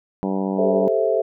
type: harmonic tone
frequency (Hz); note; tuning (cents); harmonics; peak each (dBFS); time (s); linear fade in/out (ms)
96.4; G2; -28; 2 / 3 / 4 / 5 / 6 / 7 / 8 / 9 / 10; -23 / -27 / -29 / -31 / -33 / -34 / -35 / -36 / -37; 0.23-0.88; 0
type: chord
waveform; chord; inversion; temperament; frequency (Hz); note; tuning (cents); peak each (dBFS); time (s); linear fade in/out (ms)
sine; A minor seventh; third; just; 396 / 440 / 528 / 660; G4 / A4 / C5 / E5; +18 / 0 / +16 / +2; -24 / -21 / -23 / -21; 0.58-1.22; 10
effects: none